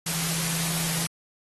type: tone in noise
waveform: sine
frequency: 165.4 Hz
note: E3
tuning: 6 cents sharp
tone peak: -32 dBFS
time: 0.06-1.07 s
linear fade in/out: 5 ms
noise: white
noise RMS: -28 dBFS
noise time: 0.06-1.07 s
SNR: -7 dB
effects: AAC 32 kbps